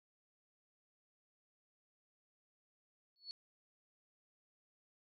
sine tone with exponential growth, 4407 Hz, C#8, 11 cents flat, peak -40 dBFS, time 3.16-3.31 s, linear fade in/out 0 ms, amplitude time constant 32 ms, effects none

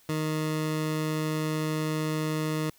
20% pulse tone, 155.56 Hz, D#3, in tune, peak -22 dBFS, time 0.09-2.7 s, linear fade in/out 2 ms, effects white hiss -60 dBFS RMS until 2.78 s

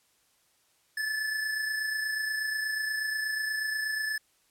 square tone pair together, 1734.7 / 1763 Hz, A6 / A6, -25 / +3 cents, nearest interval unison, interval 28 cents, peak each -30 / -40 dBFS, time 0.97-4.18 s, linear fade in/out 5 ms, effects white hiss -68 dBFS RMS until 4.5 s + low-pass 12000 Hz 12 dB/octave

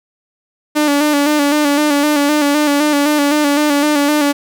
sawtooth tone with vibrato, 293.1 Hz, D4, 3 cents flat, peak -7 dBFS, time 0.75-4.33 s, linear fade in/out 20 ms, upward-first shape square, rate 3.9 Hz, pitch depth 42 cents each way, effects none

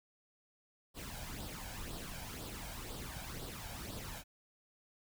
pink noise with flanger, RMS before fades -45 dBFS, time 0.94-4.24 s, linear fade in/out 50 ms, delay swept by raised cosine 0.22 to 1.32 ms, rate 2 Hz, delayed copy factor +0.6, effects none

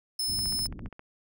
sawtooth tone, 5230 Hz, E8, 15 cents flat, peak -25 dBFS, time 0.19-0.67 s, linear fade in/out 5 ms
pink low-pass noise, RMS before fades -39 dBFS, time 0.27-0.89 s, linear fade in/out 20 ms, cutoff 280 Hz, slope 24 dB/octave
click train, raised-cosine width 0.5 ms, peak -30 dBFS, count 10, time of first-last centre 0.39-0.994 s, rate 14.9 Hz
effects none

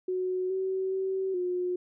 sine tone with pitch steps, 368.8 / 379.1 / 381.6 / 359.8 Hz, F#4 / F#4 / G4 / F#4, -6 / +42 / -47 / -48 cents, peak -27 dBFS, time 0.08-1.76 s, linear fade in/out 5 ms, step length 420 ms, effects none

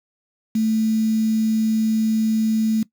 sine tone with quantisation, 220 Hz, A3, in tune, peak -16 dBFS, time 0.55-2.83 s, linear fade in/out 5 ms, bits 6, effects noise-tail reverb RT60 0.1 s tail -19 dB re dry

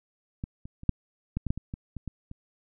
clicks, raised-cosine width 5 ms, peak -20 / -28 / -30 / -9 / -16 / -18 / -13 / -22 / -22 / -24 / -22 / -28 dBFS, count 12, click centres 0.439 / 0.655 / 0.834 / 0.893 / 1.37 / 1.467 / 1.505 / 1.576 / 1.739 / 1.967 / 2.077 / 2.314 s, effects none

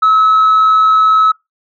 sine tone with amplitude modulation, 1291 Hz, E6, 37 cents flat, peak -3 dBFS, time 0.02-1.32 s, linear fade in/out 10 ms, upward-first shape sine, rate 122 Hz, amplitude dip 30%, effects noise-tail reverb RT60 0.2 s tail -26 dB re dry + tanh soft clip ceiling -4 dBFS

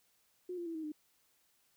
sine tone with pitch steps, 361 / 345.7 / 331 / 317 / 303.6 Hz, F#4 / F4 / E4 / D#4 / D#4, -43 / -18 / +7 / +32 / -42 cents, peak -38 dBFS, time 0.49-0.92 s, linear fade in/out 5 ms, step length 86 ms, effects white hiss -73 dBFS RMS until 1.76 s

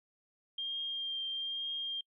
sine tone with vibrato, 3200 Hz, G7, 35 cents sharp, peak -34 dBFS, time 0.58-2.01 s, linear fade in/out 5 ms, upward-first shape triangle, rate 1.1 Hz, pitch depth 17 cents each way, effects noise-tail reverb RT60 0.1 s tail -25 dB re dry

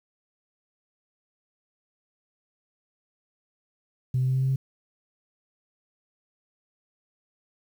sine tone with pitch steps, 128.1 / 129.21 / 130.34 / 131.47 / 132.62 / 133.77 Hz, C3 / C3 / C3 / C3 / C3 / C3, -36 / -21 / -6 / +9 / +24 / +39 cents, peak -20 dBFS, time 4.14-4.56 s, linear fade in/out 5 ms, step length 70 ms, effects tanh soft clip ceiling -17 dBFS + 9-bit

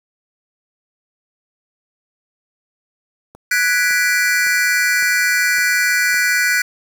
click train, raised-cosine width 1 ms, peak -25 dBFS, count 6, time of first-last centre 3.35-6.143 s, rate 1.79 Hz
square chord, G# half-diminished seventh, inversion third, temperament equal, 1480 / 1661.2 / 1975.5 / 2349 Hz, F#6 / G#6 / B6 / D7, 0 / 0 / 0 / 0 cents, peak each -18 / -23 / -19 / -23 dBFS, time 3.51-6.62 s, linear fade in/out 5 ms
effects 7-bit

